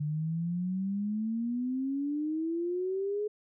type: exponential sweep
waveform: sine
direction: up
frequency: 146.83 to 425 Hz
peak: -29 dBFS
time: 0-3.28 s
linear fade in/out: 10 ms
effects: none